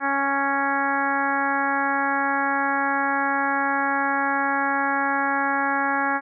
harmonic tone, 277.2 Hz, C#4, in tune, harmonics 1 / 2 / 3 / 4 / 5 / 6 / 7 / 8, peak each -29 / -33 / -25 / -28 / -28 / -26 / -34 / -36 dBFS, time 0-6.21 s, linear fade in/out 50 ms, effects none

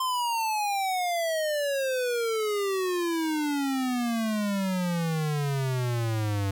square exponential sweep, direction down, 1046.5 to 97 Hz, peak -26 dBFS, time 0-6.51 s, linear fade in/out 5 ms, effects none

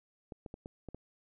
clicks, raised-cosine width 2 ms, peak -30 dBFS, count 6, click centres 0.322 / 0.462 / 0.541 / 0.659 / 0.887 / 0.946 s, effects none

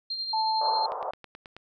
sine tone with tremolo, 4186 Hz, C8, in tune, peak -28 dBFS, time 0.1-0.86 s, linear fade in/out 5 ms, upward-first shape sine, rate 11 Hz, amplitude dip 45%
sine tone, 880 Hz, A5, in tune, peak -24 dBFS, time 0.33-0.87 s, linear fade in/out 5 ms
white band-pass noise, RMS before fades -33 dBFS, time 0.61-1.11 s, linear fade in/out 5 ms, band 460 to 1100 Hz, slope 48 dB/octave
click train, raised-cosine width 0.3 ms, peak -27 dBFS, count 7, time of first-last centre 0.92-1.566 s, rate 9.29 Hz
effects none

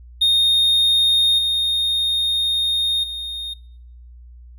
triangle tone with level steps, 3691 Hz, A#7, 18 cents flat, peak -11 / -15 / -24 dBFS, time 0.21-3.54 s, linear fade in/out 10 ms, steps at 1.38 / 3.03 s, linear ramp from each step 10 ms, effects noise-tail reverb RT60 0.7 s tail -24 dB re dry + added 60 Hz sine -39 dBFS peak until 4.58 s

